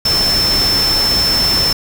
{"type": "tone in noise", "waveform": "sine", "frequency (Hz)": 5310, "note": "E8", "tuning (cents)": 12, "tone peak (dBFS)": -12, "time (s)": [0.05, 1.73], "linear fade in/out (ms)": 5, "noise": "pink", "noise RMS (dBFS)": -20, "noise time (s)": [0.05, 1.73], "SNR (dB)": 5, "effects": []}